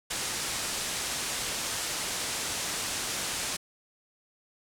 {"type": "low-pass noise", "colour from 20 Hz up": "white", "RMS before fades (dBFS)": -33, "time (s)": [0.1, 3.57], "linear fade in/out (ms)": 10, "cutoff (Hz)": 9400, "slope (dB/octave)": 24, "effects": []}